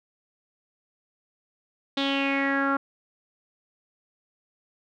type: tone with low-pass filter sweep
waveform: sawtooth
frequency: 275.7 Hz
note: C#4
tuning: 9 cents flat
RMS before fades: -25 dBFS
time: 1.97-2.77 s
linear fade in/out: 5 ms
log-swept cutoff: 3700 to 1300 Hz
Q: 6
effects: none